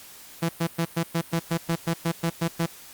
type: tone bursts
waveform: sawtooth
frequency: 166.8 Hz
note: E3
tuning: 21 cents sharp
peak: -18 dBFS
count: 13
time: 0.42-2.663 s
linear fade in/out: 10 ms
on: 71 ms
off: 110 ms
effects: white hiss -46 dBFS RMS until 2.93 s + Opus 48 kbps